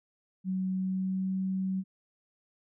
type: tone with pitch glide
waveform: sine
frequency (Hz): 187.4 to 189.36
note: F#3 to F#3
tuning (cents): +22 to +40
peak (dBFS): -28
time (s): 0.44-1.84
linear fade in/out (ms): 50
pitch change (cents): +18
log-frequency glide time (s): 0.71-1.35
effects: none